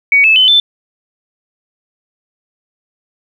sine tone with pitch steps, 2250 / 2615 / 3038 / 3531 Hz, C#7 / E7 / F#7 / A7, +25 / -15 / +45 / +5 cents, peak -5 dBFS, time 0.12-0.6 s, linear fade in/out 2 ms, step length 120 ms, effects 7-bit

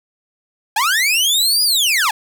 sawtooth linear two-way sweep, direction up then down, 784 to 4978 to 784 Hz, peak -10 dBFS, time 0.76-2.11 s, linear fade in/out 5 ms, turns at 1.63 s, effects none

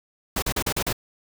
pink noise bursts, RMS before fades -25 dBFS, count 6, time 0.36-0.928 s, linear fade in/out 5 ms, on 63 ms, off 38 ms, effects none

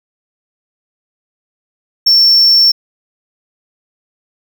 triangle tone, 5430 Hz, F8, 50 cents flat, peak -4 dBFS, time 2.06-2.72 s, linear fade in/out 10 ms, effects none

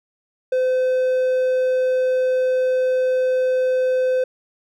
triangle tone, 512 Hz, C5, 38 cents flat, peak -14 dBFS, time 0.52-4.24 s, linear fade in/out 5 ms, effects none

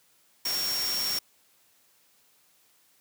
sine tone in noise, 5530 Hz, F8, 18 cents flat, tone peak -28 dBFS, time 0.45-1.19 s, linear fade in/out 5 ms, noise white, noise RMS -33 dBFS, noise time 0.45-1.19 s, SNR +2 dB, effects white hiss -64 dBFS RMS until 3 s + high-pass 100 Hz 12 dB/octave

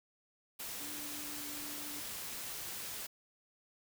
sine tone in noise, 293.7 Hz, D4, in tune, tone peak -50 dBFS, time 0.8-2 s, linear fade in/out 10 ms, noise white, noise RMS -43 dBFS, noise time 0.59-3.07 s, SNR -10 dB, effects none

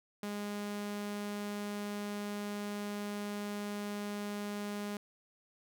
sawtooth tone, 205.7 Hz, G#3, 16 cents flat, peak -33 dBFS, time 0.23-4.97 s, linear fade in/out 2 ms, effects none

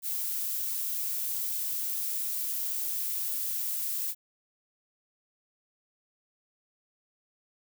violet noise, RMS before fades -32 dBFS, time 0.02-4.15 s, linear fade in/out 50 ms, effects none

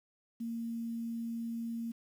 sine tone with quantisation, 230.9 Hz, A#3, 16 cents flat, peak -35 dBFS, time 0.4-1.92 s, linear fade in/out 10 ms, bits 10, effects none

